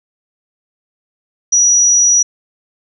sine tone, 5830 Hz, F#8, 26 cents flat, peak -7 dBFS, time 1.52-2.23 s, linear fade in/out 10 ms, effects none

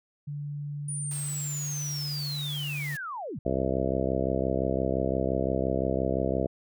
sine tone, 145.4 Hz, D3, 17 cents flat, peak -32 dBFS, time 0.27-2.96 s, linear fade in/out 10 ms
sine linear sweep, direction down, 9610 to 91.4 Hz, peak -33 dBFS, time 0.88-3.39 s, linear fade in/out 5 ms
white noise, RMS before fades -44 dBFS, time 1.11-2.97 s, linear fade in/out 2 ms
harmonic tone, 65.8 Hz, C2, 10 cents sharp, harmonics 1 / 2 / 3 / 4 / 5 / 6 / 7 / 8 / 9 / 10, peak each -34 / -34 / -34 / -34 / -34 / -34 / -34 / -34 / -34 / -34 dBFS, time 3.45-6.47 s, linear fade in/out 10 ms
effects none

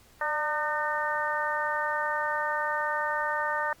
harmonic tone with a mistuned harmonic, 303.4 Hz, D#4, 44 cents flat, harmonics 2 / 3 / 4 / 5 / 6, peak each -34 / -31 / -33 / -34 / -32 dBFS, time 0.21-3.73 s, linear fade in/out 2 ms, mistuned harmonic 2, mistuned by -40 cents, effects pink hiss -58 dBFS RMS until 3.8 s + Opus 48 kbps

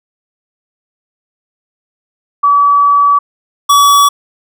sine / square tone pair in turn, 1145 / 1139.9 Hz, D6 / C#6, -44 / +48 cents, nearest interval unison, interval 8 cents, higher first, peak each -5 dBFS, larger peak neither, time 2.43-3.19 / 3.69-4.09 s, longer first, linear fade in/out 10 ms, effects none

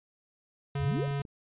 square tone, 140.7 Hz, C#3, 26 cents sharp, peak -30 dBFS, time 0.75-1.22 s, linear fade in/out 5 ms
sine exponential sweep, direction up, 58.27 to 680 Hz, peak -30 dBFS, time 0.78-1.07 s, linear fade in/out 50 ms
clicks, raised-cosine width 3 ms, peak -34 dBFS, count 9, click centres 0.846 / 0.881 / 0.914 / 0.968 / 1.001 / 1.079 / 1.11 / 1.197 / 1.252 s
effects resampled to 8000 Hz

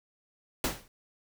pink noise with exponential decay, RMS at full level -25 dBFS, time 0.64-0.88 s, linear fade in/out 2 ms, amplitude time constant 52 ms, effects none

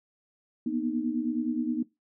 sine tone cluster, 237.5 / 247.1 / 309.2 Hz, A#3 / B3 / D#4, +33 / +1 / -11 cents, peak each -31 dBFS, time 0.66-1.83 s, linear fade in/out 5 ms, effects noise-tail reverb RT60 0.2 s tail -19 dB re dry

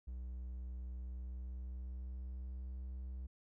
triangle tone with pitch glide, 62.1 to 63.77 Hz, B1 to C2, +10 to -44 cents, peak -40 dBFS, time 0.07-3.27 s, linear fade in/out 10 ms, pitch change +46 cents, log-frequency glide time 1.01-2.85 s, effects none

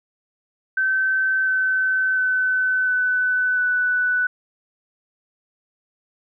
sine tone with pitch steps, 1539 / 1526.6 / 1514.3 / 1502.1 / 1490 Hz, G6 / G6 / F#6 / F#6 / F#6, -32 / -46 / +40 / +26 / +12 cents, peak -17 dBFS, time 0.77-4.27 s, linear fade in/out 5 ms, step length 700 ms, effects none

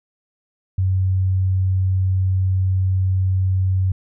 sine tone, 94 Hz, F#2, 28 cents sharp, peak -15 dBFS, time 0.78-3.92 s, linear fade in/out 5 ms, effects none

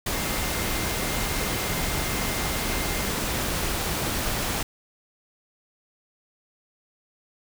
sine tone in noise, 2100 Hz, C7, 6 cents sharp, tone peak -38 dBFS, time 0.13-3.09 s, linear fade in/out 5 ms, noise pink, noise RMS -27 dBFS, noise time 0.06-4.63 s, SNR -14 dB, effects none

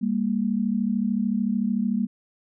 sine tone pair together, 200 / 233.5 Hz, G3 / A#3, +35 / +3 cents, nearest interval minor third, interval 268 cents, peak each -24 dBFS, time 0.01-2.07 s, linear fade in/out 20 ms, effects none

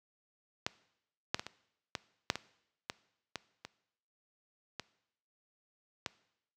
clicks, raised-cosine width 0.2 ms, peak -14 / -11 / -20 / -24 / -17 / -9 / -19 / -18 / -19 / -25 / -21 / -17 dBFS, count 12, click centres 0.665 / 1.345 / 1.395 / 1.466 / 1.952 / 2.301 / 2.356 / 2.899 / 3.357 / 3.65 / 4.797 / 6.062 s, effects noise-tail reverb RT60 0.8 s tail -20 dB re dry + high-pass 80 Hz 12 dB/octave

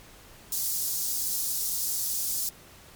white high-pass noise, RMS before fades -29 dBFS, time 0.52-2.49 s, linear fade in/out 2 ms, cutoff 4900 Hz, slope 24 dB/octave, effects pink hiss -51 dBFS RMS until 2.95 s + MP3 96 kbps

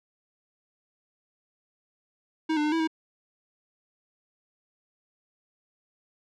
square tone with pitch steps, 317.2 / 299.4 / 302.5 / 327 / 319.3 Hz, D#4 / D4 / D#4 / E4 / D#4, +33 / +33 / -49 / -14 / +45 cents, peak -24 dBFS, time 2.49-2.875 s, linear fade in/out 10 ms, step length 77 ms, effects low-pass 4000 Hz 12 dB/octave

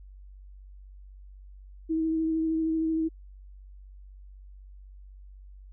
sine tone with vibrato, 321.2 Hz, E4, 45 cents flat, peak -24 dBFS, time 1.89-3.09 s, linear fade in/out 20 ms, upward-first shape sine, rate 13 Hz, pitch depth 16 cents each way, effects added 48 Hz sine -45 dBFS peak until 5.72 s

